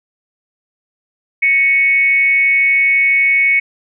sine tone with frequency modulation, 2217 Hz, C#7, in tune, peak -9 dBFS, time 1.42-3.6 s, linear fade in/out 10 ms, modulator 302 Hz, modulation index 0.37, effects none

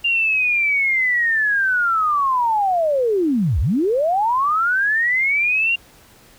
sine linear two-way sweep, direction down then up, 2800 to 55 to 2800 Hz, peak -15 dBFS, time 0.04-5.76 s, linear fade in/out 10 ms, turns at 3.6 s, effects pink hiss -49 dBFS RMS until 6.38 s

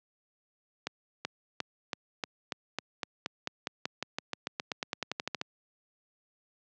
accelerating click train, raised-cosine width 0.2 ms, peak -14 dBFS, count 26, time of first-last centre 0.87-5.414 s, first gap 380 ms, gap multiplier 0.93, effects high-pass 150 Hz 12 dB/octave + low-pass 6000 Hz 12 dB/octave

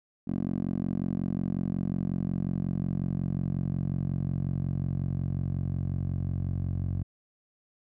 10% pulse tone with band-pass filter sweep, 45.51 Hz, F#1, 28 cents flat, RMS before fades -30 dBFS, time 0.27-7.03 s, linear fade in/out 10 ms, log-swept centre 230 to 99 Hz, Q 1.9, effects none

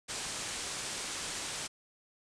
white low-pass noise, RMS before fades -39 dBFS, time 0.08-1.68 s, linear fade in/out 20 ms, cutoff 9200 Hz, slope 48 dB/octave, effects none

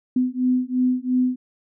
sine beating tone pair, 251.3 / 254.2 Hz, B3 / C4, +30 / -50 cents, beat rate 2.9 Hz, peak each -21 dBFS, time 0.16-1.36 s, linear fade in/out 5 ms, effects none

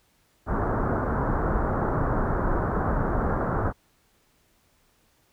pink low-pass noise, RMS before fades -25 dBFS, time 0.46-3.73 s, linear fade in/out 50 ms, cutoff 1500 Hz, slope 48 dB/octave, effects pink hiss -65 dBFS RMS until 5.32 s

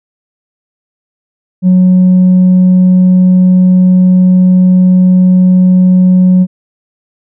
triangle tone with tanh clipping, 183.4 Hz, F#3, 15 cents flat, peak -3 dBFS, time 1.62-6.47 s, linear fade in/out 50 ms, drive 6 dB, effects none

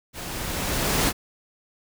pink noise with level ramp, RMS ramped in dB -35 to -20 dBFS, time 0.13-1.13 s, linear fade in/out 50 ms, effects none

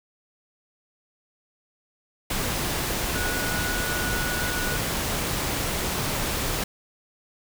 sine tone in noise, 1464 Hz, F#6, 19 cents flat, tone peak -30 dBFS, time 3.15-4.77 s, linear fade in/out 5 ms, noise pink, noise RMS -27 dBFS, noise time 2.3-6.64 s, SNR -6 dB, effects none

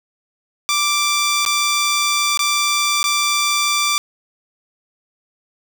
10% pulse tone with dropouts, 1174.7 Hz, D6, in tune, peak -7 dBFS, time 0.69-3.98 s, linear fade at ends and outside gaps 0 ms, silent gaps 1.451-1.462 / 2.374-2.392 / 3.03-3.041 s, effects none

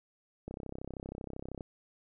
click train, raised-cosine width 2 ms, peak -27 dBFS, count 38, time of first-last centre 0.48-1.608 s, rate 32.8 Hz, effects none

